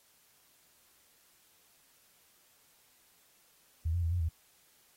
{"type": "tone with pitch steps", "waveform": "sine", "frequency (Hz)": [81, 87, 82.8, 88.6, 81.1], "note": ["E2", "F2", "E2", "F2", "E2"], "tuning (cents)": [-30, -6, 8, 25, -28], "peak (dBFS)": -28, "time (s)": [3.85, 4.29], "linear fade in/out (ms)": 10, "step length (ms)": 88, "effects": ["white hiss -66 dBFS RMS until 4.96 s", "AAC 48 kbps"]}